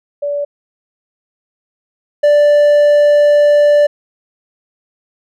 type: tone pair in turn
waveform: sine / triangle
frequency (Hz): 577 / 586.7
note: D5 / D5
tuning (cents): -31 / -2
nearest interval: unison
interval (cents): 29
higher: second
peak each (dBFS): -15 / -4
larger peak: second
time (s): 0.22-0.45 / 2.23-3.87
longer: second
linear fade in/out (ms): 10
effects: none